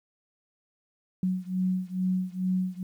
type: beating tone pair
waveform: sine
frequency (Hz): 183.9 / 186.2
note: F#3 / F#3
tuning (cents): -10 / +11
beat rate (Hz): 2.3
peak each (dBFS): -28 / -29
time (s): 1.23-2.83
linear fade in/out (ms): 2
effects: 10-bit